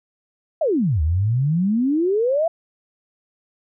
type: exponential two-way sweep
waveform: sine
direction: down then up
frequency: 684 to 73.42 to 684 Hz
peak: -16 dBFS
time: 0.61-2.48 s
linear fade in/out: 5 ms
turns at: 1.02 s
effects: none